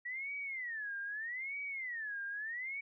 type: tone with vibrato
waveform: sine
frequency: 1908 Hz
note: A#6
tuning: 40 cents sharp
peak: -38 dBFS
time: 0.05-2.81 s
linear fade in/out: 10 ms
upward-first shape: sine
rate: 0.8 Hz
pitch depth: 300 cents each way
effects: none